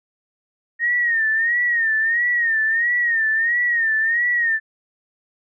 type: tone with vibrato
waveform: sine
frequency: 1849 Hz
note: A#6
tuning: 15 cents flat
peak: -16 dBFS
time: 0.79-4.6 s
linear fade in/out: 50 ms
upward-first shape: sine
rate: 1.5 Hz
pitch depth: 91 cents each way
effects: none